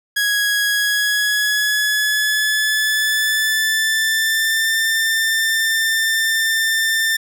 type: tone with pitch glide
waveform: sawtooth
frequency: 1661.2 to 1790.7 Hz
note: G#6 to A6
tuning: 0 to +30 cents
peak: -12 dBFS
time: 0.16-7.17 s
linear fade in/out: 10 ms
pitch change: +130 cents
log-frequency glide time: 0.69-4.72 s
effects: none